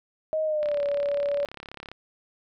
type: tone with pitch glide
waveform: sine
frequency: 627 to 571.7 Hz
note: D#5 to D5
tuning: +13 to -47 cents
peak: -23 dBFS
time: 0.33-1.45 s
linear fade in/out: 0 ms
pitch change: -160 cents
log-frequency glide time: 0.44-0.82 s
type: click train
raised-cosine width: 0.3 ms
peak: -23 dBFS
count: 46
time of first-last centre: 0.63-1.916 s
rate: 35 Hz
effects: none